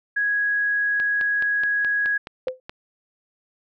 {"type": "tone", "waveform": "sine", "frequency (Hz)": 1661.2, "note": "G#6", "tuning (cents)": 0, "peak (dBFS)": -19, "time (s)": [0.16, 2.18], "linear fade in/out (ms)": 10}
{"type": "click train", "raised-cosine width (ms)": 0.3, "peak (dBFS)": -18, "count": 9, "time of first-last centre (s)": [1, 2.695], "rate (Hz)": 4.72}
{"type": "tone with exponential decay", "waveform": "sine", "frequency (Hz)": 513, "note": "C5", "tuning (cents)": -34, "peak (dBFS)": -18, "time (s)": [2.47, 2.6], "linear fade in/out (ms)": 2, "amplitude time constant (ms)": 27}
{"effects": []}